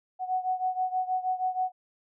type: beating tone pair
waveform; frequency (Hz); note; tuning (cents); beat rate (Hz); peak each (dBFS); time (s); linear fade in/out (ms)
sine; 740 / 746.3; F#5 / F#5; 0 / +15; 6.3; -28 / -31; 0.19-1.72; 50
effects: none